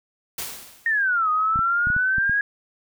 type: noise with exponential decay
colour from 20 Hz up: white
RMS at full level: -28 dBFS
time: 0.38-1.07 s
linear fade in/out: 5 ms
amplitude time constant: 150 ms
type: exponential two-way sweep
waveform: sine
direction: down then up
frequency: 1864.7 to 1236 to 1667 Hz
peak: -18 dBFS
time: 0.86-2.41 s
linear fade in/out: 2 ms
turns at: 1.3 s
type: clicks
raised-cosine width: 5 ms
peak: -19 dBFS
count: 7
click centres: 1.559 / 1.591 / 1.871 / 1.902 / 1.965 / 2.183 / 2.296 s
effects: none